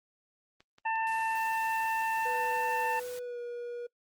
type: clicks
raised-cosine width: 0.2 ms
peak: -37 dBFS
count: 5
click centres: 0.605 / 0.784 / 0.957 / 2.038 / 2.45 s
type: harmonic tone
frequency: 894 Hz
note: A5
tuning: 27 cents sharp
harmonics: 1 / 2 / 3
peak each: -29 / -35 / -39 dBFS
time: 0.85-3 s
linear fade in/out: 10 ms
type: noise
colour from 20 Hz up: white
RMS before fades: -48 dBFS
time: 1.07-3.19 s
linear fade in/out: 0 ms
type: tone with pitch glide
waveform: triangle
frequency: 493.9 to 480.1 Hz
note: B4 to B4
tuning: 0 to -49 cents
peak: -34 dBFS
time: 2.25-3.87 s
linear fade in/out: 10 ms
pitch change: -49 cents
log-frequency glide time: 3.18-3.39 s
effects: noise-tail reverb RT60 0.1 s tail -25 dB re dry + Opus 24 kbps